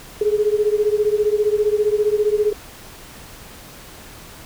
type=beating tone pair; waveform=sine; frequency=415.3 / 430.3 Hz; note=G#4 / A4; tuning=0 / -39 cents; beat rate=15 Hz; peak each=-17 / -19 dBFS; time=0.21-2.53 s; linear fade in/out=5 ms; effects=pink hiss -40 dBFS RMS until 4.45 s